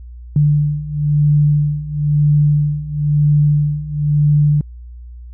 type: beating tone pair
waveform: sine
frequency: 147.2 / 148.2 Hz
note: D3 / D3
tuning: +4 / +16 cents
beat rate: 1 Hz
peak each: -16 / -13 dBFS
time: 0.36-4.61 s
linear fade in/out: 2 ms
effects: added 60 Hz sine -31 dBFS peak until 5.33 s